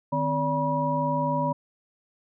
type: tone cluster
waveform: sine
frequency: 153.5 / 257.9 / 575 / 967 Hz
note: D#3 / C4 / D5 / B5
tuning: -23 / -25 / -37 / -37 cents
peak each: -29 / -30 / -29 / -26 dBFS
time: 0.12-1.53 s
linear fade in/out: 10 ms
effects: none